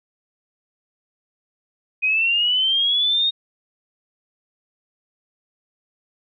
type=linear sweep; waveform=sine; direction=up; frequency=2489 to 3729 Hz; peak=-16 dBFS; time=2.02-3.31 s; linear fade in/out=20 ms; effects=none